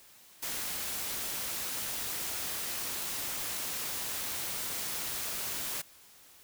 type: noise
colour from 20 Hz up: white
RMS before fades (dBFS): -36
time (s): 0.42-5.82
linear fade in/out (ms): 10
effects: white hiss -57 dBFS RMS until 6.43 s